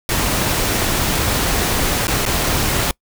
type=noise with dropouts; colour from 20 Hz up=pink; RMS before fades=-18 dBFS; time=0.09-2.91 s; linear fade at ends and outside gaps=1 ms; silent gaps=2.07-2.08 / 2.253-2.262 s; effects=noise-tail reverb RT60 0.1 s tail -25 dB re dry